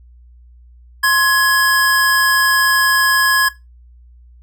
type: tone pair together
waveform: square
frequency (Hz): 1058.2 / 1678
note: C6 / G#6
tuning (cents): +19 / +17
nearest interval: minor sixth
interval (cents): 798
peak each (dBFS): -18 / -12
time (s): 1.03-3.49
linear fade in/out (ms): 10
effects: noise-tail reverb RT60 0.2 s tail -17 dB re dry + added 60 Hz sine -41 dBFS peak until 4.42 s